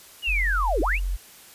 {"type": "linear two-way sweep", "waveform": "sine", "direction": "down then up", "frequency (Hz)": [2960, 274.2, 2960], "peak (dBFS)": -22, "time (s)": [0.22, 1], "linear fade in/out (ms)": 50, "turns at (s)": 0.81}
{"type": "tone", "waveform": "sine", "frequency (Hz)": 45.37, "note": "F#1", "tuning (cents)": -33, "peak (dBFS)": -23, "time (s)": [0.27, 1.17], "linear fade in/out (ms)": 20}
{"effects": ["white hiss -48 dBFS RMS until 1.54 s", "resampled to 32000 Hz"]}